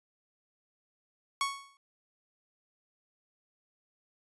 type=tone with exponential decay; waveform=sawtooth; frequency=1108.7 Hz; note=C#6; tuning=in tune; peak=-22 dBFS; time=1.41-1.77 s; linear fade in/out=1 ms; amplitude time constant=77 ms; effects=resampled to 24000 Hz